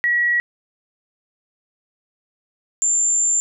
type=tone pair in turn; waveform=sine; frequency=1921 / 7253 Hz; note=B6 / A#8; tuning=-48 / -48 cents; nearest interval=octave + major seventh; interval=2300 cents; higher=second; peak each=-15 dBFS; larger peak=neither; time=0.04-0.4 / 2.82-3.4 s; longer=second; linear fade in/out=0 ms; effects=none